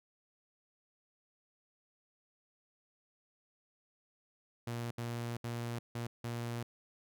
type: tone bursts at uneven times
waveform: sawtooth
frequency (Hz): 118.2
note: A#2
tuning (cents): +24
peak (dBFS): -33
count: 5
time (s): 4.67-4.91 / 4.98-5.37 / 5.44-5.79 / 5.95-6.07 / 6.24-6.63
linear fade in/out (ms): 5
effects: none